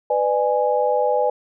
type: chord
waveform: sine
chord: G# diminished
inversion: first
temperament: just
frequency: 498.4 / 598 / 830.6 Hz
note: B4 / D5 / G#5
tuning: +16 / +31 / 0 cents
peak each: -20 / -21 / -21 dBFS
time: 0.1-1.3 s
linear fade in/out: 5 ms
effects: none